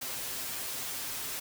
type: noise with comb filter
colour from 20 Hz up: white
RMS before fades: -37 dBFS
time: 0.01-1.4 s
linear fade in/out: 10 ms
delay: 7.6 ms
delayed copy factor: +0.85
effects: none